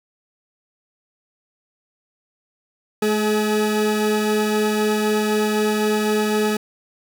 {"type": "tone pair together", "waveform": "40% pulse", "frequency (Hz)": [213.8, 423.7], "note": ["A3", "G#4"], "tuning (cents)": [-49, 35], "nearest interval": "octave", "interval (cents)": 1184, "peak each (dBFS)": [-20, -19], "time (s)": [3.02, 6.57], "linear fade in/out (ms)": 5, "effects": []}